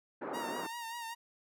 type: band-pass noise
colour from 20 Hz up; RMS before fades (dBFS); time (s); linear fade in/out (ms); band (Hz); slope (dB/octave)
pink; -40; 0.21-0.67; 10; 240 to 1400; 24
type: tone with vibrato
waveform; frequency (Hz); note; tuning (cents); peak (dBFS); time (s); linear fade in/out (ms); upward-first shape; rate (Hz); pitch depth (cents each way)
sawtooth; 930; A#5; -4; -36; 0.33-1.15; 20; sine; 5.1; 50
effects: none